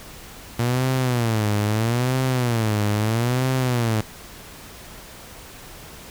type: tone with vibrato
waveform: sawtooth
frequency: 116.4 Hz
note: A#2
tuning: 2 cents flat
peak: -15 dBFS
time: 0.59-4.01 s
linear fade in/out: 5 ms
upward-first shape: sine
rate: 0.77 Hz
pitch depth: 200 cents each way
effects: pink hiss -41 dBFS RMS until 6.1 s